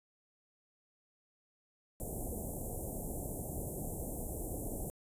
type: band-stop noise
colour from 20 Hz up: pink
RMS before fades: -40 dBFS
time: 2-4.9 s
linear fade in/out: 0 ms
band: 740 to 7800 Hz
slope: 48 dB/octave
effects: resampled to 32000 Hz